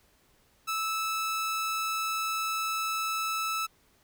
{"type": "tone", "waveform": "sawtooth", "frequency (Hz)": 1310, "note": "E6", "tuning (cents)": -11, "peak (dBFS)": -25, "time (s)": [0.67, 3.67], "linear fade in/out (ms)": 20, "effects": ["pink hiss -65 dBFS RMS until 4.03 s"]}